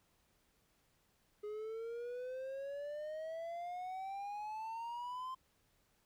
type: exponential sweep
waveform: triangle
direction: up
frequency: 415.3 to 1046.5 Hz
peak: -39 dBFS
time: 1.43-5.35 s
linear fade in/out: 10 ms
effects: pink hiss -75 dBFS RMS until 6.05 s